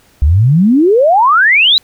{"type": "exponential sweep", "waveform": "sine", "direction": "up", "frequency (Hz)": [66.1, 4052], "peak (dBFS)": -5, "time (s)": [0.22, 1.78], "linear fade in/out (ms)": 0, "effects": ["pink hiss -49 dBFS RMS until 1.83 s"]}